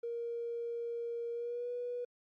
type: tone with pitch glide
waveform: triangle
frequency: 469.3 to 487.3 Hz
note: A#4 to B4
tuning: +12 to -23 cents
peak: -32 dBFS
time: 0.03-2.05 s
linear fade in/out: 10 ms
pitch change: +65 cents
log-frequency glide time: 1.32-1.7 s
effects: tanh soft clip ceiling -34 dBFS + Opus 48 kbps